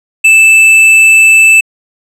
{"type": "tone with tanh clipping", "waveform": "triangle", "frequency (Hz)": 2637, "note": "E7", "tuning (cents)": 0, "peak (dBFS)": -3, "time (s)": [0.24, 1.61], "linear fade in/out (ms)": 10, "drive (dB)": 14, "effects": ["low-pass 12000 Hz 12 dB/octave"]}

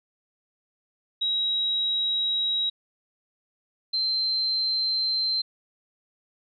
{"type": "tone pair in turn", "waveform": "sine", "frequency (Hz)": [3840, 4117], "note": ["B7", "C8"], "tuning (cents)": [-49, -29], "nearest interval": "minor second", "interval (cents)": 120, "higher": "second", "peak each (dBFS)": -22, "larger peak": "neither", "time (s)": [[1.21, 2.7], [3.93, 5.42]], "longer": "neither", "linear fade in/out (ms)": 10, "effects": ["MP3 96 kbps"]}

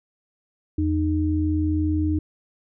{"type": "tone pair together", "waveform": "sine", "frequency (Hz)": [84, 307.2], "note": ["E2", "D#4"], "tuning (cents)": [33, -22], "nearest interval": "octave + minor seventh", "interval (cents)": 2245, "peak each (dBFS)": -22, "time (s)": [0.78, 2.19], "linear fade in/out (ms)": 5, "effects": []}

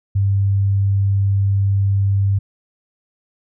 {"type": "tone", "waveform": "sine", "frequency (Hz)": 98.8, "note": "G2", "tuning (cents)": 14, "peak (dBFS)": -13, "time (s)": [0.15, 2.39], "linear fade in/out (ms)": 10, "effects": []}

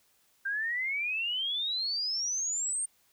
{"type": "exponential sweep", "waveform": "sine", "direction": "up", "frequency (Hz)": [1568, 8840], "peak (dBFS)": -29, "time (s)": [0.45, 2.86], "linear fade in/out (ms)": 10, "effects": ["white hiss -68 dBFS RMS until 3.12 s"]}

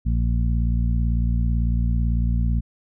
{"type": "harmonic tone", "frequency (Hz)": 58, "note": "A#1", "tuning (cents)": -8, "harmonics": [1, 2, 3, 4], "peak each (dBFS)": [-19, -25, -29, -31], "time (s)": [0.05, 2.61], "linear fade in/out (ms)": 20, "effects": []}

